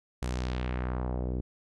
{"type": "tone with low-pass filter sweep", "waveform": "sawtooth", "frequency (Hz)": 62.3, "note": "B1", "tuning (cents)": 16, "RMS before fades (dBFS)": -32, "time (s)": [0.22, 1.41], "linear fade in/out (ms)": 5, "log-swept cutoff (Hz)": [9500, 350], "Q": 1.4, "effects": []}